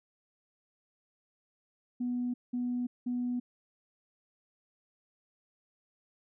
sine tone bursts, 245.7 Hz, B3, 9 cents flat, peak -29 dBFS, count 3, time 2-3.4 s, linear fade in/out 10 ms, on 340 ms, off 190 ms, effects tanh soft clip ceiling -25 dBFS

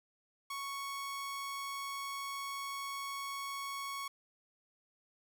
sawtooth tone, 1108.7 Hz, C#6, in tune, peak -35 dBFS, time 0.5-4.08 s, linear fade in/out 5 ms, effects none

